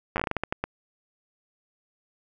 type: slowing click train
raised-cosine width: 0.5 ms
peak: -11 dBFS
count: 12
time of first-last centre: 0.16-0.64 s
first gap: 9 ms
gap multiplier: 1.29
effects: none